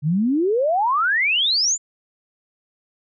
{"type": "exponential sweep", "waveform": "sine", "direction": "up", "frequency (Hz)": [139.7, 7350], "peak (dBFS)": -16, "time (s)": [0.02, 1.78], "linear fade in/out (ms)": 50, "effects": []}